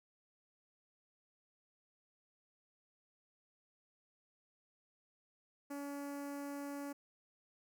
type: tone with notch filter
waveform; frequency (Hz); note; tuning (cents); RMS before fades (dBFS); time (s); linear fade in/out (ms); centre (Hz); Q
sawtooth; 283.7; C#4; +40; -44; 5.7-6.93; 10; 3500; 0.69
effects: none